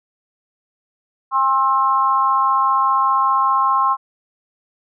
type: tone with amplitude modulation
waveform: sine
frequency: 1065 Hz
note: C6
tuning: 30 cents sharp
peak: -9 dBFS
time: 1.31-3.97 s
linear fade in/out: 50 ms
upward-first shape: sine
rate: 255 Hz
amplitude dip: 90%
effects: none